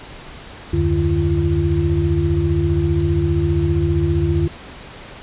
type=tone cluster; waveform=sine; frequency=77.6 / 92.7 / 150 / 340.5 Hz; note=D#2 / F#2 / D3 / F4; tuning=-4 / +4 / +37 / -44 cents; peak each=-20 dBFS; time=0.73-4.48 s; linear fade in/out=5 ms; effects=pink hiss -37 dBFS RMS until 5.22 s + resampled to 8000 Hz